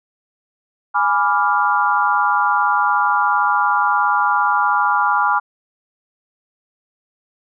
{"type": "chord", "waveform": "sine", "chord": "G# diminished seventh", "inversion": "none", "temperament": "equal", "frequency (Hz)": [830.6, 987.8, 1174.7, 1396.9], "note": ["G#5", "B5", "D6", "F6"], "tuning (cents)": [0, 0, 0, 0], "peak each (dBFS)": -19, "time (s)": [0.94, 5.4], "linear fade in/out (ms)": 20, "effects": []}